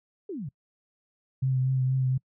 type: exponential sweep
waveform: sine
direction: down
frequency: 435.1 to 123.47 Hz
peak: -32 dBFS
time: 0.29-0.49 s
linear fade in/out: 5 ms
type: tone with vibrato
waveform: sine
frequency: 130.5 Hz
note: C3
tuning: 4 cents flat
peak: -22 dBFS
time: 1.42-2.18 s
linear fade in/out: 10 ms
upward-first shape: triangle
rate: 4.2 Hz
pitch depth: 28 cents each way
effects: noise-tail reverb RT60 0.1 s tail -26 dB re dry